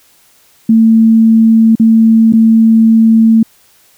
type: tone with dropouts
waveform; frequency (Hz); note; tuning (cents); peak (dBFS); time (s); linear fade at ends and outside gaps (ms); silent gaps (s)
sine; 224.3; A3; +34; -3; 0.69-3.43; 5; 1.754-1.797 / 2.325-2.334
effects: white hiss -48 dBFS RMS until 3.97 s